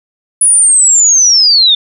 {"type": "linear sweep", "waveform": "sine", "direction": "down", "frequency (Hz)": [9970, 3520], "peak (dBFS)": -4, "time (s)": [0.41, 1.75], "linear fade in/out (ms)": 5, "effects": []}